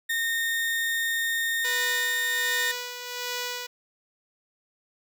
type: tone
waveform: 35% pulse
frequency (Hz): 1837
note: A#6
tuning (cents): -26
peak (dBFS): -23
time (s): 0.09-2.72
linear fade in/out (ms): 10
type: tone with tremolo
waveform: 5% pulse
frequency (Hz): 490.8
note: B4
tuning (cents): -11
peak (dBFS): -17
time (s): 1.64-3.67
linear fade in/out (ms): 10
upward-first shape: sine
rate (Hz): 1.3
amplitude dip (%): 55
effects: none